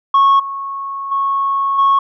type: tone with level steps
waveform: sine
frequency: 1100 Hz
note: C#6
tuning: 14 cents flat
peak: -5 / -21 / -13 / -7 dBFS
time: 0.14-1.99 s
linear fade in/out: 5 ms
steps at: 0.39 / 1.11 / 1.78 s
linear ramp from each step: 10 ms
effects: tanh soft clip ceiling -6 dBFS